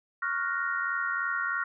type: chord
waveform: sine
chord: Gb major seventh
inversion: second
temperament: equal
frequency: 1108.7 / 1396.9 / 1480 / 1864.7 Hz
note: Db6 / F6 / Gb6 / Bb6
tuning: 0 / 0 / 0 / 0 cents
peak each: -35 / -30 / -35 / -34 dBFS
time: 0.22-1.64 s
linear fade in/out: 5 ms
effects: none